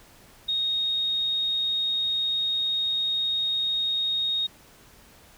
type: tone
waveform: sine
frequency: 3729 Hz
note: A#7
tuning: in tune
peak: -23 dBFS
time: 0.48-4.47 s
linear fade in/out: 10 ms
effects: pink hiss -53 dBFS RMS until 5.37 s